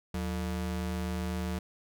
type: ring-modulated tone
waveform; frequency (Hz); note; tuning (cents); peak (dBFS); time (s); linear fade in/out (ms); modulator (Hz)
square; 131.3; C3; +6; -29; 0.14-1.59; 5; 54
effects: none